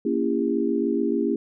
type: chord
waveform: sine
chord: A# diminished seventh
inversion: none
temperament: just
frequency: 233.1 / 279.7 / 335.6 / 402.8 Hz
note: A#3 / C#4 / E4 / G4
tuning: 0 / +16 / +31 / +47 cents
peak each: -26 dBFS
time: 0.05-1.36 s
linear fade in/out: 5 ms
effects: none